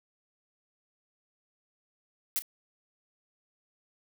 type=noise with echo; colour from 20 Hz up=blue; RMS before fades=-29 dBFS; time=2.36-2.39 s; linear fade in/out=0 ms; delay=31 ms; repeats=1; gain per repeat=-15 dB; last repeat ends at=2.421 s; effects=none